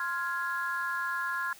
sine chord, F minor, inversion second, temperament equal with one note detuned, 1046.5 / 1396.9 / 1668.9 Hz, C6 / F6 / Ab6, 0 / 0 / +8 cents, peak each -34 / -33 / -33 dBFS, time 0-1.53 s, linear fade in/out 2 ms, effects tanh soft clip ceiling -22 dBFS + white hiss -53 dBFS RMS until 1.59 s

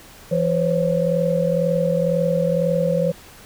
sine tone cluster, 169.1 / 507 / 549 Hz, E3 / B4 / C#5, +44 / +45 / -17 cents, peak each -21 dBFS, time 0.31-3.12 s, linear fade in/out 10 ms, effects pink hiss -44 dBFS RMS until 3.45 s

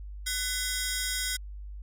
10% pulse ring-modulated tone, 1760 Hz, A6, in tune, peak -17 dBFS, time 0.26-1.37 s, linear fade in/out 10 ms, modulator 263 Hz, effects added 50 Hz sine -38 dBFS peak until 1.82 s

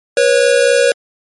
square tone pair together, 486.2 / 550 Hz, B4 / C#5, -27 / -14 cents, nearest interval major second, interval 213 cents, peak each -12 dBFS, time 0.17-0.92 s, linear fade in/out 2 ms, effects MP3 48 kbps

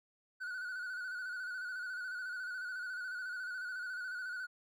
triangle tone with vibrato, 1480 Hz, F#6, in tune, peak -37 dBFS, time 0.4-4.47 s, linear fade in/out 20 ms, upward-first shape square, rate 14 Hz, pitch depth 44 cents each way, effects none

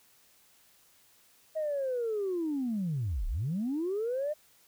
sine linear two-way sweep, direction down then up, 638 to 30.05 to 617 Hz, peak -28 dBFS, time 1.55-4.34 s, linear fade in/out 20 ms, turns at 3.27 s, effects tanh soft clip ceiling -25 dBFS + white hiss -63 dBFS RMS until 4.67 s

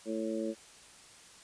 harmonic tone, 110.8 Hz, A2, 13 cents sharp, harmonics 2 / 3 / 4 / 5, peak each -37 / -36 / -40 / -38 dBFS, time 0.05-0.55 s, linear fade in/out 50 ms, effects white hiss -55 dBFS RMS until 1.43 s + resampled to 22050 Hz

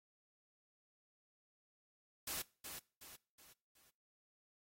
white noise with echo, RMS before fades -42 dBFS, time 2.27-2.42 s, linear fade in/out 5 ms, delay 370 ms, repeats 4, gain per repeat -7 dB, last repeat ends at 3.9 s, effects noise-tail reverb RT60 0.4 s tail -23 dB re dry + AAC 48 kbps

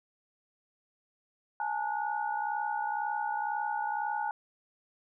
sine tone cluster, 836 / 898 / 1457 Hz, G#5 / A5 / F#6, +11 / +35 / -27 cents, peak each -32 / -35 / -38 dBFS, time 1.6-4.31 s, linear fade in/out 2 ms, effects none

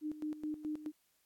sine tone with tremolo, 304.6 Hz, D#4, 37 cents flat, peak -35 dBFS, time 0.01-0.92 s, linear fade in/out 50 ms, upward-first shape square, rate 4.7 Hz, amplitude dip 75%, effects white hiss -75 dBFS RMS until 1.25 s + AAC 64 kbps

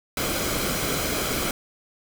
pink noise with comb filter, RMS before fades -26 dBFS, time 0.17-1.51 s, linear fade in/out 2 ms, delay 1.1 ms, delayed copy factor -0.5, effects none

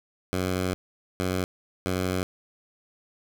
10% pulse tone bursts at uneven times, 92.3 Hz, F#2, 4 cents flat, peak -17 dBFS, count 3, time 0.33-0.74 / 1.2-1.44 / 1.86-2.23 s, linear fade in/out 0 ms, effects none

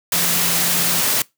sine tone in noise, 172.2 Hz, F3, 24 cents flat, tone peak -29 dBFS, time 0.14-1.01 s, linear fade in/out 2 ms, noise white, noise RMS -18 dBFS, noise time 0.12-1.22 s, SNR -14 dB, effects noise-tail reverb RT60 0.2 s tail -23 dB re dry + high-pass 100 Hz 12 dB/octave

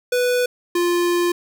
square tone pair in turn, 493.9 / 349.2 Hz, B4 / F4, 0 / 0 cents, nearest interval tritone, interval 600 cents, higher first, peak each -17 dBFS, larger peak neither, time 0.12-0.46 / 0.75-1.32 s, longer second, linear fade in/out 5 ms, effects none

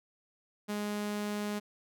sawtooth tone, 207.7 Hz, G#3, in tune, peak -29 dBFS, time 0.68-1.6 s, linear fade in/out 20 ms, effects none

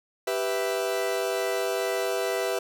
40% pulse chord, E minor, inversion first, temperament equal, 392 / 493.9 / 659.3 Hz, G4 / B4 / E5, 0 / 0 / 0 cents, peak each -29 dBFS, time 0.27-2.59 s, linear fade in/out 5 ms, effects none

